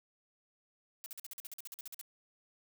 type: noise bursts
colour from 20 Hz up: blue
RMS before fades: -45 dBFS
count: 15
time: 1.04-2.013 s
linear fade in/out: 0 ms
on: 21 ms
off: 47 ms
effects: none